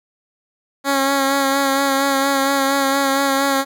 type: tone with vibrato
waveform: 10% pulse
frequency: 274.4 Hz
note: C#4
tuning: 17 cents flat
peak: -7 dBFS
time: 0.84-3.65 s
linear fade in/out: 50 ms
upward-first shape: sine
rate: 4.3 Hz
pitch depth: 26 cents each way
effects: none